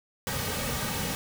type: noise with comb filter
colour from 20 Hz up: pink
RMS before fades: -31 dBFS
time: 0.27-1.15 s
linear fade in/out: 0 ms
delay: 2.9 ms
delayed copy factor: -0.7
effects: none